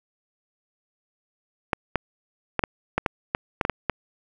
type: clicks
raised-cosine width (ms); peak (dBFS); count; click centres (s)
0.5; -6; 11; 1.732 / 1.957 / 2.593 / 2.638 / 2.98 / 3.062 / 3.349 / 3.612 / 3.651 / 3.697 / 3.897
effects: 8-bit